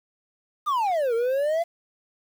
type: exponential two-way sweep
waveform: triangle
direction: down then up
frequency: 1244.5 to 450.5 to 692 Hz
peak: -19 dBFS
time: 0.66-1.64 s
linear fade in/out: 20 ms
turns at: 1.14 s
effects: 8-bit